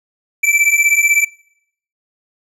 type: beating tone pair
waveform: square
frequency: 2317 / 2333 Hz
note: D7 / D7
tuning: -24 / -12 cents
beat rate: 16 Hz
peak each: -14 dBFS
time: 0.43-1.25 s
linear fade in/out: 10 ms
effects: noise-tail reverb RT60 0.7 s tail -24 dB re dry + low-pass 12000 Hz 12 dB/octave